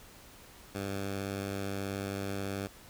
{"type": "tone", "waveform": "10% pulse", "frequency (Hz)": 98.5, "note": "G2", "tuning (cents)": 9, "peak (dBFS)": -26, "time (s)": [0.74, 2.68], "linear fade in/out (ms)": 20, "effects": ["pink hiss -54 dBFS RMS until 2.89 s"]}